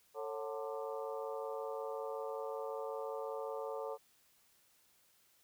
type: harmonic tone with a mistuned harmonic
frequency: 148.3 Hz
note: D3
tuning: 17 cents sharp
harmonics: 3 / 4 / 5 / 6 / 7 / 8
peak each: -42 / -43 / -50 / -48 / -53 / -50 dBFS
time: 0.14-3.98 s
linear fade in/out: 50 ms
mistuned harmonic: 4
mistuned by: -130 cents
effects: white hiss -70 dBFS RMS until 5.43 s